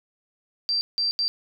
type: tone bursts at uneven times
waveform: sine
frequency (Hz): 4699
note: D8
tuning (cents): 0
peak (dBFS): -21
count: 3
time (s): 0.69-0.81 / 0.98-1.11 / 1.19-1.28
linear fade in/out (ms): 0
effects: none